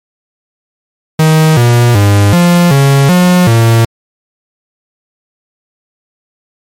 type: tone with pitch steps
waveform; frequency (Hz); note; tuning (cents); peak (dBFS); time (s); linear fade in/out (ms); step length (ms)
45% pulse; 157.4 / 119.8 / 101.5 / 174.3 / 138.4 / 179.6 / 114.7; D#3 / A#2 / G#2 / F3 / C#3 / F3 / A#2; +20 / +48 / -39 / -3 / -2 / +49 / -28; -4; 1.19-3.85; 5; 380
effects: MP3 64 kbps